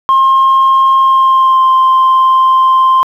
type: tone with pitch glide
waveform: sine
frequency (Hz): 1067 to 1046.9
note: C6 to C6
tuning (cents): +34 to +1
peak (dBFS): -3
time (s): 0.09-3.03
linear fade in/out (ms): 0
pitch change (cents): -33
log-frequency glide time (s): 0.99-1.7
effects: tanh soft clip ceiling -3 dBFS + 7-bit